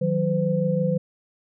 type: tone cluster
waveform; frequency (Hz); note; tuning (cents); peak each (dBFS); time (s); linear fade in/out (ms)
sine; 158 / 184.1 / 509; D#3 / F#3 / C5; +27 / -8 / -48; -24; 0.01-0.98; 10
effects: none